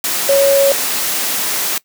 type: tone in noise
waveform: sine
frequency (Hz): 554.4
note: C#5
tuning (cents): 0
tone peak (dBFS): -8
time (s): 0.29-0.72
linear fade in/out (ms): 2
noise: white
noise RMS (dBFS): -18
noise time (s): 0.04-1.78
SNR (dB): +7
effects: noise-tail reverb RT60 0.1 s tail -20 dB re dry + high-pass 200 Hz 12 dB/octave